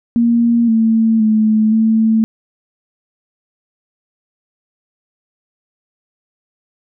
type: tone with pitch steps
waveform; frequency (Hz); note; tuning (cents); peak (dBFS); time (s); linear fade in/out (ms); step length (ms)
sine; 234.5 / 224.1 / 216.9 / 221.9; A#3 / A3 / A3 / A3; +11 / +32 / -25 / +15; -9; 0.16-2.24; 0; 520
effects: none